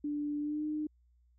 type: tone with pitch glide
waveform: sine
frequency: 293.7 to 304.1 Hz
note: D4 to D#4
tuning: 0 to -40 cents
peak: -32 dBFS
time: 0.04-0.87 s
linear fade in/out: 5 ms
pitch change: +60 cents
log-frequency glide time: 0.4-0.64 s
effects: added 60 Hz sine -64 dBFS peak until 1.38 s